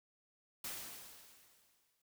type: noise with exponential decay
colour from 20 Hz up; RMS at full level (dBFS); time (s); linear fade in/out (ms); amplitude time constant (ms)
white; -42; 0.64-2.02; 5; 300
effects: none